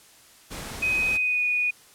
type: noise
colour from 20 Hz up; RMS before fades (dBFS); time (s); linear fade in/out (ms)
pink; -36; 0.5-1.18; 20
type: tone with pitch glide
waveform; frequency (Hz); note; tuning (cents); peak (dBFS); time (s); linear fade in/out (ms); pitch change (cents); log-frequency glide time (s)
sine; 2516 to 2466; D#7 to D#7; +19 to -16; -21; 0.82-1.71; 10; -35; 1.11-1.45
effects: white hiss -53 dBFS RMS until 1.94 s + low-pass 12000 Hz 12 dB/octave